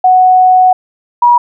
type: tone pair in turn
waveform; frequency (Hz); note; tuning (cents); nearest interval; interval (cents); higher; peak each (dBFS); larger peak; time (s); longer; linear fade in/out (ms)
sine; 740 / 962.2; F#5 / B5; 0 / -45; perfect fourth; 455; second; -3; neither; 0.04-0.73 / 1.22-1.38; first; 5
effects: none